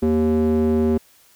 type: tone with band-pass filter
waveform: square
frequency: 77.78 Hz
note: D#2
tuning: in tune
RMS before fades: -18 dBFS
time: 0.02-0.98 s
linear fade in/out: 10 ms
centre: 310 Hz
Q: 8.6
effects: white hiss -54 dBFS RMS until 1.35 s